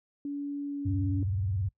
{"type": "tone with pitch glide", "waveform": "sine", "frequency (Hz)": [285.3, 282.7], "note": ["C#4", "C#4"], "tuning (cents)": [50, 34], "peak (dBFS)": -31, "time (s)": [0.25, 1.23], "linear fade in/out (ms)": 2, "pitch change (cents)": -16, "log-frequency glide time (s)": [0.66, 0.89]}
{"type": "tone with vibrato", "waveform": "sine", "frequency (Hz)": 96.1, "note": "G2", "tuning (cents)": -34, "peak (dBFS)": -27, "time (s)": [0.85, 1.69], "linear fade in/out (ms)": 10, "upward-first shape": "square", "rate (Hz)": 19, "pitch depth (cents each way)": 160}
{"effects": ["noise-tail reverb RT60 0.1 s tail -20 dB re dry"]}